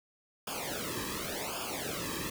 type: noise with flanger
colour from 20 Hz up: pink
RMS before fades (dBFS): -37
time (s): 0.47-2.3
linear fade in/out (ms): 5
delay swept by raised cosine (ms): 0.5 to 1.42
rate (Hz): 0.89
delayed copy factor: -1
effects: none